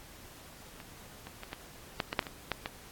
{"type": "clicks", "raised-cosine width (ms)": 0.3, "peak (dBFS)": [-30, -28, -26, -22, -12, -17, -9, -29, -25, -13, -19], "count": 11, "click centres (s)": [0.802, 1.27, 1.434, 1.531, 2.002, 2.129, 2.192, 2.227, 2.268, 2.517, 2.659], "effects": ["pink hiss -52 dBFS RMS until 2.91 s", "AAC 64 kbps"]}